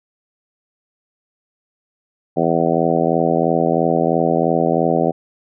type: harmonic tone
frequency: 83 Hz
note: E2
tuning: 12 cents sharp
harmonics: 2 / 3 / 4 / 5 / 6 / 7 / 8 / 9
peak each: -22 / -22 / -22 / -22 / -22 / -22 / -22 / -22 dBFS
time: 2.36-5.12 s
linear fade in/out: 20 ms
effects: none